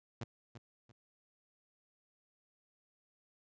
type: tone with echo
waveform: sawtooth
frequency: 116.54 Hz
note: A#2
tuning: in tune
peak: -35 dBFS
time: 0.21-0.24 s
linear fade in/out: 5 ms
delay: 340 ms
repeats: 2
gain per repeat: -10 dB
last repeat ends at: 0.92 s
effects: resampled to 16000 Hz